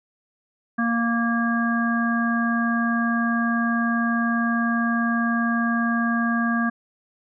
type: harmonic tone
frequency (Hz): 233.1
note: A#3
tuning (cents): 0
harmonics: 1 / 3 / 5 / 7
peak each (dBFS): -21 / -31 / -28 / -26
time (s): 0.78-6.7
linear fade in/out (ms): 10
effects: none